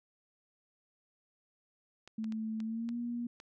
clicks, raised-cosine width 0.2 ms, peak -33 dBFS, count 6, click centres 2.076 / 2.243 / 2.323 / 2.603 / 2.89 / 3.401 s
sine tone with pitch glide, 220 to 238.5 Hz, A3 to A#3, 0 to +40 cents, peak -34 dBFS, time 2.18-3.27 s, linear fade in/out 5 ms, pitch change +140 cents, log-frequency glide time 2.63-2.97 s
effects none

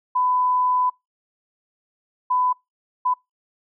sine tone bursts at uneven times, 1001 Hz, B5, 23 cents sharp, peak -17 dBFS, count 3, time 0.15-0.9 / 2.3-2.53 / 3.05-3.14 s, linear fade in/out 10 ms, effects noise-tail reverb RT60 0.2 s tail -26 dB re dry

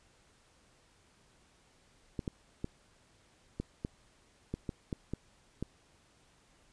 clicks, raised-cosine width 3 ms, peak -22 dBFS, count 10, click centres 2.192 / 2.278 / 2.644 / 3.6 / 3.849 / 4.54 / 4.692 / 4.928 / 5.136 / 5.626 s, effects pink hiss -66 dBFS RMS until 6.72 s + resampled to 22050 Hz

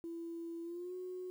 sine tone with pitch glide, 335.2 to 365.5 Hz, E4 to F#4, +29 to -21 cents, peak -40 dBFS, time 0.04-1.3 s, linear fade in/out 0 ms, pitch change +150 cents, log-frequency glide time 0.63-0.94 s, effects tanh soft clip ceiling -36 dBFS + 11-bit

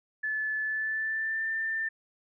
sine tone with pitch glide, 1733 to 1787.9 Hz, A6 to A6, -27 to +27 cents, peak -28 dBFS, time 0.23-1.89 s, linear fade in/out 10 ms, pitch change +54 cents, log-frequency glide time 0.61-1.48 s, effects none

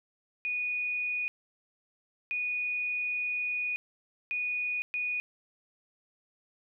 sine tone bursts at uneven times, 2467 Hz, D#7, 15 cents flat, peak -29 dBFS, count 4, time 0.45-1.28 / 2.31-3.76 / 4.31-4.82 / 4.94-5.2 s, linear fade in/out 0 ms, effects none

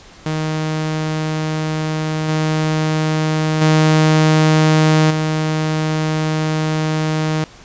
sawtooth tone with level steps, 156.1 Hz, D#3, 6 cents sharp, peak -14 / -11 / -6 / -12 dBFS, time 0.26-7.44 s, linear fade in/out 2 ms, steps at 2.28 / 3.61 / 5.1 s, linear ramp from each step 10 ms, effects pink hiss -42 dBFS RMS until 7.64 s + resampled to 16000 Hz

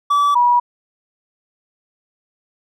triangle / sine tone pair in turn, 1152 / 968.2 Hz, D6 / B5, -34 / -35 cents, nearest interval minor third, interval 301 cents, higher first, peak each -10 dBFS, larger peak neither, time 0.1-0.35 / 0.35-0.6 s, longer neither, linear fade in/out 10 ms, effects none

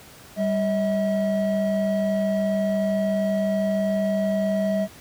triangle tone pair together, 196.5 / 642.1 Hz, G3 / E5, +4 / -46 cents, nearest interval octave + minor sixth, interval 2050 cents, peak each -21 dBFS, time 0.36-4.88 s, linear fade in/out 50 ms, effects pink hiss -46 dBFS RMS until 5 s + high-pass 60 Hz 12 dB/octave

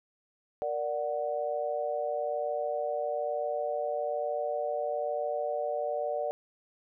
sine chord, Bb augmented, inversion none, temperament equal, 466.2 / 587.3 / 740 Hz, Bb4 / D5 / F#5, 0 / 0 / 0 cents, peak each -36 / -31 / -35 dBFS, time 0.62-6.31 s, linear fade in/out 0 ms, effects none

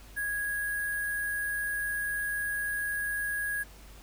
sine tone with sample-and-hold, 1658 Hz, G#6, 3 cents flat, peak -29 dBFS, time 0.16-3.64 s, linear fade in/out 20 ms, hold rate 11025 Hz, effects added 50 Hz sine -49 dBFS peak until 4.02 s + pink hiss -54 dBFS RMS until 4.02 s

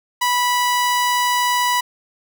sawtooth tone, 983 Hz, B5, 8 cents flat, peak -12 dBFS, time 0.21-1.81 s, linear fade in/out 10 ms, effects none

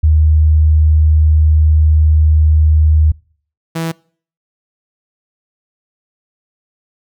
sine / sawtooth tone pair in turn, 77.4 / 164 Hz, D#2 / E3, -9 / -9 cents, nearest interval octave + minor second, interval 1300 cents, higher second, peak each -6 / -13 dBFS, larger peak first, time 0.03-3.12 / 3.75-3.92 s, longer first, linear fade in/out 10 ms, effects noise-tail reverb RT60 0.5 s tail -25 dB re dry

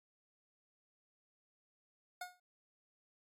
25% pulse tone with exponential decay, 722 Hz, F#5, 43 cents flat, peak -36 dBFS, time 2.21-2.4 s, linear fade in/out 5 ms, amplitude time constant 41 ms, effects AAC 48 kbps

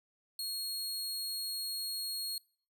sawtooth tone, 4298 Hz, C8, 46 cents sharp, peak -33 dBFS, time 0.39-2.38 s, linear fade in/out 2 ms, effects noise-tail reverb RT60 0.5 s tail -24 dB re dry

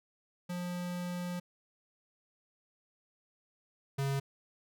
square tone pair in turn, 177.3 / 137.75 Hz, F3 / C#3, +26 / -11 cents, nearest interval major third, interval 437 cents, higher first, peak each -36 / -31 dBFS, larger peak second, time 0.49-1.4 / 3.98-4.2 s, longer first, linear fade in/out 10 ms, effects none

